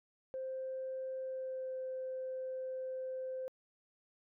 sine tone with pitch glide, 523.3 to 518.8 Hz, C5 to C5, 0 to -15 cents, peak -37 dBFS, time 0.34-3.48 s, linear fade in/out 0 ms, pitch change -15 cents, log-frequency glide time 1.19-1.77 s, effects tanh soft clip ceiling -33 dBFS

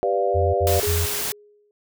sine chord, G dominant seventh, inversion none, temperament equal, 392 / 493.9 / 587.3 / 698.5 Hz, G4 / B4 / D5 / F5, 0 / 0 / 0 / 0 cents, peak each -24 dBFS, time 0.03-0.8 s, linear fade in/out 0 ms
sine tone bursts, 85.5 Hz, F2, 36 cents flat, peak -20 dBFS, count 3, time 0.34-1.064 s, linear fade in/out 20 ms, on 200 ms, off 62 ms
white noise, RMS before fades -26 dBFS, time 0.67-1.32 s, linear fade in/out 0 ms
sine tone with exponential decay, 415.3 Hz, G#4, in tune, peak -21 dBFS, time 0.83-1.71 s, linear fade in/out 1 ms, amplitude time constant 190 ms
effects none

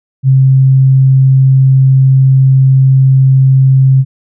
sine tone, 133.1 Hz, C3, 30 cents sharp, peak -3 dBFS, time 0.23-4.05 s, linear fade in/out 50 ms, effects none

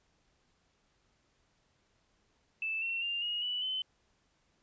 sine tone with pitch steps, 2637 / 2714 / 2794 / 2876 / 2960 / 3047 Hz, E7 / E7 / F7 / F#7 / F#7 / G7, 0 / +50 / 0 / -50 / 0 / -50 cents, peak -32 dBFS, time 2.62-3.82 s, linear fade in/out 2 ms, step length 200 ms, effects pink hiss -73 dBFS RMS until 4.62 s + resampled to 16000 Hz

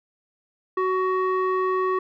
square tone with low-pass filter, 373.3 Hz, F#4, 15 cents sharp, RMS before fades -23 dBFS, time 0.77-1.99 s, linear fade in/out 5 ms, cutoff 1400 Hz, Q 8, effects none

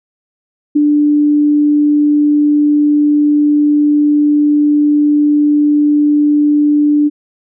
sine tone with ADSR envelope, 295.2 Hz, D4, 9 cents sharp, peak -5 dBFS, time 0.75-7.1 s, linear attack 14 ms, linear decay 9 ms, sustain -2 dB, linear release 32 ms, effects none

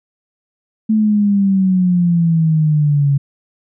sine exponential sweep, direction down, 220 to 138.59 Hz, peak -10 dBFS, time 0.89-3.18 s, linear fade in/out 10 ms, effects none

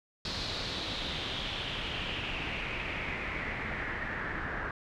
pink noise with low-pass filter sweep, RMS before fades -36 dBFS, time 0.25-4.71 s, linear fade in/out 2 ms, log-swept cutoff 4400 to 1600 Hz, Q 4.4, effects none

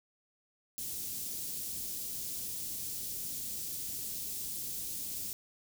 white band-stop noise, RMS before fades -39 dBFS, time 0.78-5.33 s, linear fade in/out 0 ms, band 290 to 5300 Hz, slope 12 dB/octave, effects none

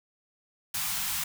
white band-stop noise, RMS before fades -31 dBFS, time 0.74-1.24 s, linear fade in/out 5 ms, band 230 to 750 Hz, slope 48 dB/octave, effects none

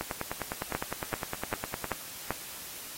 two click trains, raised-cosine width 0.5 ms, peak -14 / -17 dBFS, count 5 / 19, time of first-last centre 0.75-2.306 / 0.01-1.843 s, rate 2.57 / 9.82 Hz, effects white hiss -43 dBFS RMS until 2.97 s + AAC 48 kbps

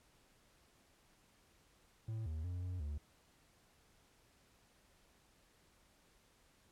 triangle tone with pitch steps, 111.2 / 78.6 / 89.3 / 90.7 / 73.3 Hz, A2 / D#2 / F2 / F#2 / D2, +19 / +18 / +39 / -34 / -3 cents, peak -37 dBFS, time 2.08-2.98 s, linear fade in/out 5 ms, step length 180 ms, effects pink hiss -70 dBFS RMS until 6.71 s + low-pass 12000 Hz 12 dB/octave

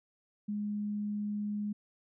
sine tone, 207.7 Hz, G#3, in tune, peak -32 dBFS, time 0.48-1.73 s, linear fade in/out 10 ms, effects none

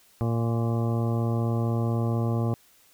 harmonic tone with a mistuned harmonic, 115.8 Hz, A#2, 11 cents flat, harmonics 1 / 2 / 3 / 4 / 5 / 6 / 7 / 9 / 10, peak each -24 / -30 / -34 / -36 / -38 / -40 / -41 / -43 / -44 dBFS, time 0.21-2.54 s, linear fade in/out 0 ms, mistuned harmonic 7, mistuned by +26 cents, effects white hiss -59 dBFS RMS until 2.93 s

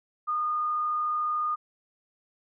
sine tone with frequency modulation, 1223 Hz, D#6, 30 cents flat, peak -25 dBFS, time 0.27-1.56 s, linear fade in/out 20 ms, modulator 33.8 Hz, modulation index 0.26, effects none

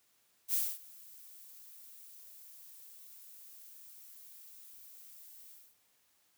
violet noise with ADSR envelope, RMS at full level -30 dBFS, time 0.48-5.77 s, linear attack 60 ms, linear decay 240 ms, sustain -24 dB, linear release 260 ms, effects white hiss -72 dBFS RMS until 6.37 s + high-pass 60 Hz 12 dB/octave

